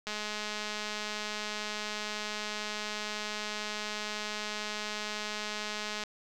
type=click train; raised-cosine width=0.2 ms; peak=-19 dBFS; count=1260; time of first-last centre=0.07-6.037 s; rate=211 Hz; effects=none